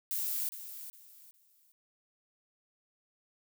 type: noise with echo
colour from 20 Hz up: violet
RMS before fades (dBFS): -34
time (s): 0.11-0.49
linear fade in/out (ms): 0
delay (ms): 410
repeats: 3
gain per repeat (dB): -11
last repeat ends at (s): 1.72
effects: none